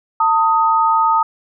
sine tone pair together, 898 / 1253.2 Hz, A5 / D#6, +35 / +12 cents, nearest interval tritone, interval 577 cents, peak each -14 dBFS, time 0.2-1.23 s, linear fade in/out 5 ms, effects none

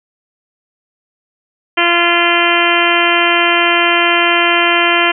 harmonic tone, 344.4 Hz, F4, 24 cents flat, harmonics 1 / 2 / 3 / 4 / 5 / 6 / 7 / 8 / 9, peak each -18 / -18 / -18 / -18 / -18 / -18 / -18 / -18 / -18 dBFS, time 1.77-5.12 s, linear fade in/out 10 ms, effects none

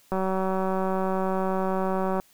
click train, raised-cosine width 1 ms, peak -14 dBFS, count 394, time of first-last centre 0.12-2.199 s, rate 189 Hz, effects white hiss -59 dBFS RMS until 2.33 s

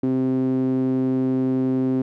sawtooth tone with band-pass filter, 130.2 Hz, C3, 8 cents flat, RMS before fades -21 dBFS, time 0.03-2.02 s, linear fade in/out 5 ms, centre 300 Hz, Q 6.8, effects none

